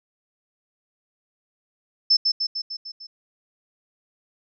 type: tone with echo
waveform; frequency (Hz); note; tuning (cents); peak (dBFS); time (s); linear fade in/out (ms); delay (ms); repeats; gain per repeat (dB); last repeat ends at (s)
sine; 5274; E8; 0; -13; 2.1-2.17; 10; 150; 6; -4; 3.07
effects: none